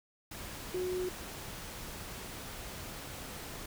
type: tone in noise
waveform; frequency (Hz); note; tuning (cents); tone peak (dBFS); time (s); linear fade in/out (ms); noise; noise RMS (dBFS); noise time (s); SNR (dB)
sine; 365.6; F#4; -21; -32; 0.74-1.09; 5; pink; -44; 0.31-3.66; +9
effects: none